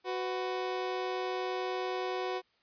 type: tone pair together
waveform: 25% pulse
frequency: 370 / 499.2 Hz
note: F#4 / B4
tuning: 0 / +19 cents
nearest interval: perfect fourth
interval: 519 cents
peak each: -30 / -34 dBFS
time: 0.04-2.42 s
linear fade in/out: 50 ms
effects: white hiss -71 dBFS RMS until 2.62 s + resampled to 11025 Hz